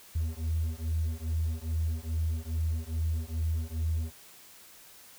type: beating tone pair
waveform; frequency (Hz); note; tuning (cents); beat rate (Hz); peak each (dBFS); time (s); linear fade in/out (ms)
triangle; 79.3 / 81.7; D#2 / E2; +33 / -15; 2.4; -28; 0.15-4.12; 10
effects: tanh soft clip ceiling -23 dBFS + white hiss -53 dBFS RMS until 5.18 s